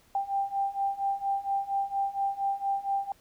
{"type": "beating tone pair", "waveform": "sine", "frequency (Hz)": [788, 792.3], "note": ["G5", "G5"], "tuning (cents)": [9, 18], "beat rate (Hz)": 4.3, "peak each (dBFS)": [-31, -29], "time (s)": [0.15, 3.12], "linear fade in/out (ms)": 2, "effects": ["pink hiss -62 dBFS RMS until 3.2 s"]}